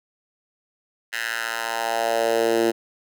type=tone with high-pass filter sweep; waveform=10% pulse; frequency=114.8 Hz; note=A#2; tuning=26 cents flat; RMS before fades=-23 dBFS; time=1.12-2.72 s; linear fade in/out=20 ms; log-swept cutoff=1900 to 320 Hz; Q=2.5; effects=none